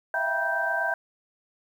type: tone cluster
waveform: sine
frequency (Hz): 652 / 680 / 779 / 965 / 1563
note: E5 / F5 / G5 / B5 / G6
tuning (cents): -19 / -46 / -11 / -40 / -6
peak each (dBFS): -32 / -33 / -33 / -33 / -26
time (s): 0.14-0.94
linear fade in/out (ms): 2
effects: 9-bit